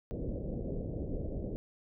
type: low-pass noise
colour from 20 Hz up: pink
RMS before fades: -37 dBFS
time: 0.11-1.56 s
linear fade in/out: 0 ms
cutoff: 580 Hz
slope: 48 dB/octave
effects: none